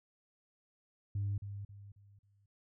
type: tone with echo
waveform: sine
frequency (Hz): 100.6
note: G2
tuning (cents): +45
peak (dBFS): -31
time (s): 1.15-1.38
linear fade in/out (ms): 5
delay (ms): 270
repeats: 4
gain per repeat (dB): -9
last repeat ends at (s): 2.46
effects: tanh soft clip ceiling -29 dBFS